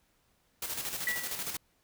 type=noise with tremolo; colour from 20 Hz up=white; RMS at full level=-35 dBFS; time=0.62-1.57 s; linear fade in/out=5 ms; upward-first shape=square; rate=13 Hz; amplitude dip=50%
type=tone with exponential decay; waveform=sine; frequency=1952 Hz; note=B6; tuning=21 cents flat; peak=-26 dBFS; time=1.07-1.45 s; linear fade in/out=2 ms; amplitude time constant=82 ms
effects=pink hiss -71 dBFS RMS until 1.83 s